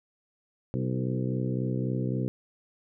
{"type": "harmonic tone with a mistuned harmonic", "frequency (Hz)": 63.7, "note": "C2", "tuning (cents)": -46, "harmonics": [2, 3, 4, 5, 6, 7, 8], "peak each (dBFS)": [-29, -33, -35, -37, -39, -40, -41], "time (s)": [0.74, 2.28], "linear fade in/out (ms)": 0, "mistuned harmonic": 6, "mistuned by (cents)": -27, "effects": []}